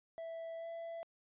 triangle tone with pitch glide, 659.3 to 667.3 Hz, E5 to E5, 0 to +21 cents, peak -40 dBFS, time 0.18-1.03 s, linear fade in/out 0 ms, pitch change +21 cents, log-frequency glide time 0.57-0.67 s, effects resampled to 8000 Hz

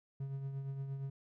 triangle tone with tremolo, 136.7 Hz, C#3, 24 cents flat, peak -34 dBFS, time 0.2-1.1 s, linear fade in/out 5 ms, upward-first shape triangle, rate 8.6 Hz, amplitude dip 50%, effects none

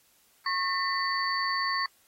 sine tone cluster, 1093 / 1810 / 1989 / 4526 Hz, C#6 / A6 / B6 / C#8, -25 / +48 / +12 / +35 cents, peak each -29 / -33 / -35 / -32 dBFS, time 0.46-1.86 s, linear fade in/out 2 ms, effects white hiss -64 dBFS RMS until 2.07 s + AAC 48 kbps

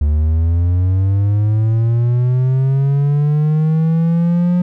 triangle linear sweep, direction up, 72.4 to 179 Hz, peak -9 dBFS, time 0.01-4.62 s, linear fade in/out 5 ms, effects none

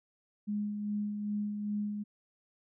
sine tone with tremolo, 207.7 Hz, G#3, in tune, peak -30 dBFS, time 0.47-2.04 s, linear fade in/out 20 ms, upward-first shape sine, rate 2.5 Hz, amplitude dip 40%, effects none

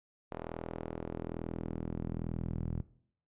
sawtooth tone with band-pass filter sweep, 41.15 Hz, E1, 2 cents flat, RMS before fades -39 dBFS, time 0.31-2.82 s, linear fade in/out 10 ms, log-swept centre 650 to 140 Hz, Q 1, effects noise-tail reverb RT60 0.6 s tail -18 dB re dry + resampled to 8000 Hz

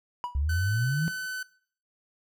triangle tone with exponential decay, 975 Hz, B5, 23 cents flat, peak -24 dBFS, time 0.24-0.38 s, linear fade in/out 0 ms, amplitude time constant 29 ms
sine exponential sweep, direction up, 66.4 to 167.9 Hz, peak -24 dBFS, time 0.35-1.08 s, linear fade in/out 0 ms
45% pulse tone, 1512 Hz, F#6, 37 cents sharp, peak -32 dBFS, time 0.49-1.43 s, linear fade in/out 5 ms
effects noise-tail reverb RT60 0.5 s tail -19 dB re dry

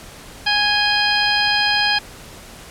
harmonic tone with a mistuned harmonic, 830.6 Hz, G#5, in tune, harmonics 1 / 2 / 3 / 4 / 5 / 6, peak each -22 / -20 / -23 / -22 / -24 / -22 dBFS, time 0.46-1.99 s, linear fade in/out 10 ms, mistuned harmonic 4, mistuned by -63 cents, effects pink hiss -39 dBFS RMS until 2.7 s + low-pass 12000 Hz 12 dB/octave

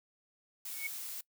blue noise, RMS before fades -42 dBFS, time 0.65-1.21 s, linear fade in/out 5 ms
sine tone with exponential growth, 2221 Hz, C#7, 3 cents sharp, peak -32 dBFS, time 0.69-0.87 s, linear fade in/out 5 ms, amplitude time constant 39 ms
effects noise-tail reverb RT60 0.1 s tail -22 dB re dry

